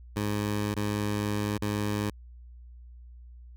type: tone with dropouts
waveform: 15% pulse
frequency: 103.83 Hz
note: G#2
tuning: in tune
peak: -21 dBFS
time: 0.16-2.1 s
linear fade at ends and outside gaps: 5 ms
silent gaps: 0.742-0.765 / 1.578-1.62 s
effects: added 60 Hz sine -45 dBFS peak until 3.56 s